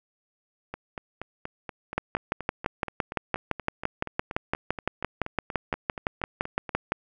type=two click trains; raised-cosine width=0.5 ms; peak=-19 / -9 dBFS; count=26 / 30; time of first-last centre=0.74-6.692 / 1.98-6.92 s; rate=4.2 / 5.87 Hz; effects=none